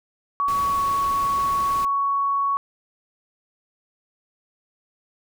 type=tone with pitch glide; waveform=sine; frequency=1126 to 1115 Hz; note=C#6 to C#6; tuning=+27 to +10 cents; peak=-19 dBFS; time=0.4-2.57 s; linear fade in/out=0 ms; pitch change=-17 cents; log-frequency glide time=0.6-0.83 s
type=noise; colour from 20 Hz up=pink; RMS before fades=-36 dBFS; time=0.48-1.85 s; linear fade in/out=2 ms
effects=none